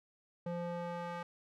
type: tone with band-pass filter sweep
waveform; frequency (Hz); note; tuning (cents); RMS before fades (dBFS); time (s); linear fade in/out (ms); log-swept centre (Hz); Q
square; 173; F3; -16; -40; 0.46-1.23; 5; 430 to 1100; 1.1
effects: none